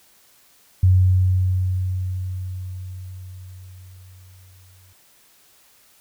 sine tone with exponential decay, 92.5 Hz, F#2, in tune, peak -10 dBFS, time 0.83-4.93 s, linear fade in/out 5 ms, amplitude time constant 890 ms, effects white hiss -55 dBFS RMS until 6 s

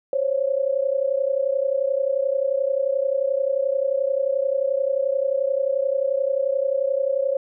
sine tone pair together, 528.6 / 560 Hz, C5 / C#5, +18 / +18 cents, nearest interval minor second, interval 100 cents, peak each -22 dBFS, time 0.13-7.37 s, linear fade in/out 2 ms, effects none

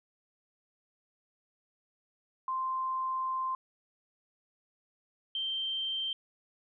sine tone pair in turn, 1044 / 3137 Hz, C6 / G7, -4 / +1 cents, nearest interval octave + perfect fifth, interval 1905 cents, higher second, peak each -30 / -31 dBFS, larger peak first, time 2.48-3.55 / 5.35-6.13 s, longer first, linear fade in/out 2 ms, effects none

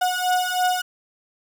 35% pulse beating tone pair, 728 / 731.1 Hz, F#5 / F#5, -28 / -21 cents, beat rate 3.1 Hz, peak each -21 dBFS, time 0.01-0.82 s, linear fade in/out 10 ms, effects none

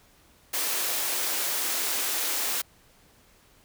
white high-pass noise, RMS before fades -28 dBFS, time 0.53-2.62 s, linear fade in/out 10 ms, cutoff 280 Hz, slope 24 dB/octave, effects pink hiss -59 dBFS RMS until 3.64 s

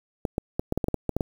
clicks, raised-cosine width 2 ms, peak -11 dBFS, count 11, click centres 0.252 / 0.381 / 0.595 / 0.724 / 0.776 / 0.842 / 0.884 / 0.943 / 1.093 / 1.166 / 1.208 s, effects 7-bit

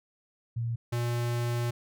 sine / square tone pair in turn, 116.54 / 119.54 Hz, A#2 / A#2, 0 / +44 cents, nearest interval unison, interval 44 cents, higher second, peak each -28 dBFS, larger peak neither, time 0.56-0.76 / 0.92-1.71 s, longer second, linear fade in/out 10 ms, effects none

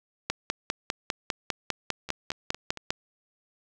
two click trains, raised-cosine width 0.2 ms, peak -9 / -20 dBFS, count 14 / 4, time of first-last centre 0.3-2.905 / 2.09-2.773 s, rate 4.99 / 4.39 Hz, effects none

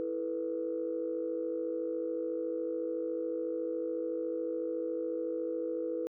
sine chord, E suspended fourth, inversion none, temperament equal, 329.6 / 440 / 493.9 Hz, E4 / A4 / B4, 0 / 0 / 0 cents, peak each -36 / -39 / -34 dBFS, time 0-6.07 s, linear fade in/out 0 ms, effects tanh soft clip ceiling -23 dBFS

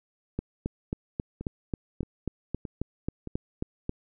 two click trains, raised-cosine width 3 ms, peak -23 / -16 dBFS, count 4 / 14, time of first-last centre 1.41-3.273 / 0.39-3.894 s, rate 1.61 / 3.71 Hz, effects none

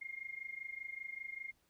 sine tone with amplitude modulation, 2129 Hz, C7, 30 cents sharp, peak -39 dBFS, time 0.01-1.52 s, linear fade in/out 10 ms, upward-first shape sine, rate 25.1 Hz, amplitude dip 85%, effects pink hiss -75 dBFS RMS until 1.69 s

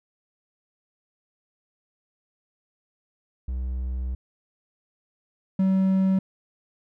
triangle tone pair in turn, 63.3 / 190.45 Hz, B1 / G3, +43 / -50 cents, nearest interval octave + perfect fifth, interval 1907 cents, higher second, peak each -24 / -16 dBFS, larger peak second, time 3.48-4.15 / 5.59-6.19 s, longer first, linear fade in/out 5 ms, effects none

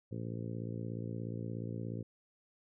harmonic tone, 56.9 Hz, A#1, 41 cents flat, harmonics 2 / 3 / 4 / 5 / 6 / 7 / 8 / 9, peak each -40 / -44 / -46 / -48 / -50 / -51 / -52 / -53 dBFS, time 0.11-2.03 s, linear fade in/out 10 ms, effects none

